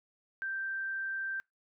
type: tone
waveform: sine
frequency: 1568 Hz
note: G6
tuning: in tune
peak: -33 dBFS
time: 0.42-1.4 s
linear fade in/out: 0 ms
effects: noise-tail reverb RT60 0.2 s tail -26 dB re dry